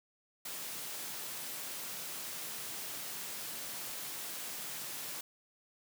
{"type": "high-pass noise", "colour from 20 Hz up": "white", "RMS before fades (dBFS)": -42, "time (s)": [0.45, 5.21], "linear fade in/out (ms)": 5, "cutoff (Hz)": 110, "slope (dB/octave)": 96, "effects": []}